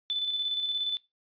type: tone with tremolo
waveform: sine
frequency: 3507 Hz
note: A7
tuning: 6 cents flat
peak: -26 dBFS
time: 0.1-0.97 s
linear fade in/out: 0 ms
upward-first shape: square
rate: 17 Hz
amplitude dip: 40%
effects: noise-tail reverb RT60 0.2 s tail -19 dB re dry + resampled to 11025 Hz